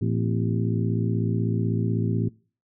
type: harmonic tone with a mistuned harmonic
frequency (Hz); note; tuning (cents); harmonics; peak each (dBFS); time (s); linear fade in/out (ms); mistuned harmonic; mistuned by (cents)
56.1; A1; +34; 2 / 3 / 4 / 5 / 6 / 7; -24 / -28 / -30 / -32 / -34 / -35; 0.01-2.29; 10; 5; -130
effects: noise-tail reverb RT60 0.4 s tail -24 dB re dry